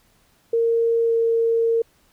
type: tone with pitch glide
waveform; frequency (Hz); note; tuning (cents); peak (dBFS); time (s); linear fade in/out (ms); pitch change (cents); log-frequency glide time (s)
sine; 461.1 to 458.4; A#4 to A#4; -19 to -29; -16; 0.53-1.82; 5; -10; 1.06-1.12
effects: pink hiss -60 dBFS RMS until 2.12 s